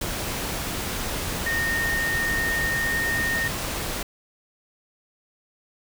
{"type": "tone in noise", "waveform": "sine", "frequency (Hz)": 1841, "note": "A#6", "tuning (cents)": -22, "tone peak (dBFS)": -23, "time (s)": [1.46, 3.48], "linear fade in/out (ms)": 5, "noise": "pink", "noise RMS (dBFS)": -29, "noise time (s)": [0.01, 4.03], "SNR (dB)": 3, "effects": []}